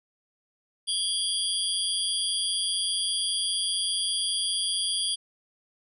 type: tone cluster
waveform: sine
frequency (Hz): 3169 / 3354 / 4771 / 9460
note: G7 / G#7 / D8 / D9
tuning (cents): +18 / +16 / +26 / +12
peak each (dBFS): -32 / -29 / -32 / -31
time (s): 0.87-5.16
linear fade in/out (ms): 20
effects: none